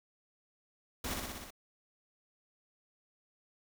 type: noise with echo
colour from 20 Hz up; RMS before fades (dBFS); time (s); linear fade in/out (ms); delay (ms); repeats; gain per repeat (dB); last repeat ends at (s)
pink; -38; 1.04-1.14; 5; 61; 6; -2; 1.506
effects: none